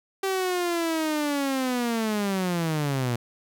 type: linear sweep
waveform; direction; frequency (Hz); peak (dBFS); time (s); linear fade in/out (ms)
sawtooth; down; 389.3 to 116.54; -20; 0.23-3.16; 5
effects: none